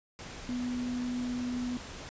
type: tone in noise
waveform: sine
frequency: 246.9 Hz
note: B3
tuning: in tune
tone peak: -31 dBFS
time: 0.49-1.77 s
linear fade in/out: 0 ms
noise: pink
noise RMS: -44 dBFS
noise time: 0.19-2.09 s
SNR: +10 dB
effects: resampled to 16000 Hz